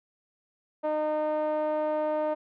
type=tone with low-pass filter; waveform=5% pulse; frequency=305.9 Hz; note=D#4; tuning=29 cents flat; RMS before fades=-28 dBFS; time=0.83-2.35 s; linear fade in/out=20 ms; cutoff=710 Hz; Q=5.2; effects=none